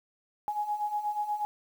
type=beating tone pair; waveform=sine; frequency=830 / 838.3 Hz; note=G#5 / G#5; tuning=-1 / +16 cents; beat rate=8.3 Hz; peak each=-35 / -30 dBFS; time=0.48-1.45 s; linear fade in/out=0 ms; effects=9-bit